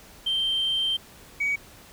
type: tone pair in turn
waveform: sine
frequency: 3136 / 2261 Hz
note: G7 / C#7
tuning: 0 / +34 cents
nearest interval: tritone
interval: 566 cents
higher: first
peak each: -21 dBFS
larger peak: neither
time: 0.26-0.97 / 1.4-1.56 s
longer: first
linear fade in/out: 10 ms
effects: tanh soft clip ceiling -19 dBFS + pink hiss -49 dBFS RMS until 1.92 s